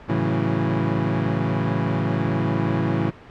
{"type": "chord", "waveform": "25% pulse", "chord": "F# minor seventh", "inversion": "first", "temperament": "equal", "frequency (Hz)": [110, 138.59, 164.81, 185], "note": ["A2", "C#3", "E3", "F#3"], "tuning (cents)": [0, 0, 0, 0], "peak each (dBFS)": [-21, -22, -21, -25], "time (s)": [0.08, 3.11], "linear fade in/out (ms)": 20, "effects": ["pink hiss -43 dBFS RMS until 3.3 s", "low-pass 2000 Hz 12 dB/octave"]}